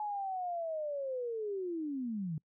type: linear sweep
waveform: sine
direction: down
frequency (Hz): 852 to 147.1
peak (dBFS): -34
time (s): 0-2.38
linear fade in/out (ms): 2
effects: noise-tail reverb RT60 0.1 s tail -26 dB re dry